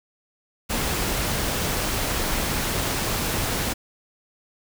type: noise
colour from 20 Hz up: pink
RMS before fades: -25 dBFS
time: 0.69-3.74 s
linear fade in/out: 20 ms
effects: none